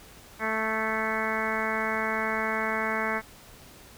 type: harmonic tone with a mistuned harmonic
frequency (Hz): 220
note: A3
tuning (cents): 0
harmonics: 1 / 2 / 3 / 4 / 5 / 6 / 7 / 8 / 9 / 10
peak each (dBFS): -35 / -35 / -35 / -35 / -35 / -35 / -35 / -35 / -35 / -35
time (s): 0.39-3.22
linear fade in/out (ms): 50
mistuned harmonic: 8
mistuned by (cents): -17
effects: pink hiss -50 dBFS RMS until 3.97 s